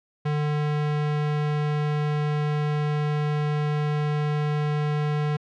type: tone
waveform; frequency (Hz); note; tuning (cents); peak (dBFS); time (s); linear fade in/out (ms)
square; 149.2; D3; +28; -23; 0.25-5.37; 10
effects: low-pass 3000 Hz 12 dB/octave